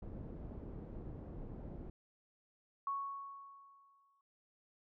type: low-pass noise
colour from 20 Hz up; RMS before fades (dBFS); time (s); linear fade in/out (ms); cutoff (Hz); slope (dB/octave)
pink; -47; 0.02-1.9; 5; 420; 12
type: tone with exponential decay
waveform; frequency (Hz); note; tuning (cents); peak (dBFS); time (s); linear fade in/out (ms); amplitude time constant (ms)
sine; 1108.7; C#6; 0; -34; 2.87-4.21; 2; 290
effects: none